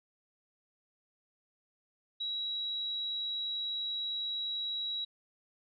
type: tone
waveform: sine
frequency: 3877 Hz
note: B7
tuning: 33 cents flat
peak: -33 dBFS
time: 2.2-5.05 s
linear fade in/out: 10 ms
effects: none